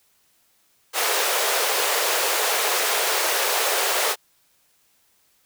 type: high-pass noise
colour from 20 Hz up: pink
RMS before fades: -22 dBFS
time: 0.93-4.16 s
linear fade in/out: 50 ms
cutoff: 410 Hz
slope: 48 dB/octave
effects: white hiss -63 dBFS RMS until 5.45 s